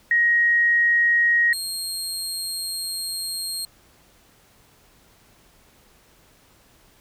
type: tone pair in turn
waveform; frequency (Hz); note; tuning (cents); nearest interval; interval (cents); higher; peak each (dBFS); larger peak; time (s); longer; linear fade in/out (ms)
sine / 25% pulse; 1885 / 4232; A#6 / C8; +19 / +19; octave + major second; 1400; second; -15 / -22; first; 0.11-1.53 / 1.53-3.65; second; 2
effects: pink hiss -56 dBFS RMS until 7 s